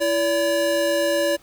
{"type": "tone pair together", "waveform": "square", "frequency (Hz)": [334.2, 573], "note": ["E4", "D5"], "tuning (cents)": [24, -43], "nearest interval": "major sixth", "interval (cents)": 933, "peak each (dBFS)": [-26, -20], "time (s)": [0, 1.37], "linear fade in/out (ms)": 20, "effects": ["pink hiss -53 dBFS RMS until 1.42 s"]}